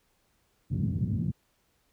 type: band-pass noise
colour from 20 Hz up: pink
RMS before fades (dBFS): -29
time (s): 0.7-1.32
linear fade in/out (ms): 20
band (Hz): 100 to 200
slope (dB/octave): 24
effects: pink hiss -71 dBFS RMS until 1.92 s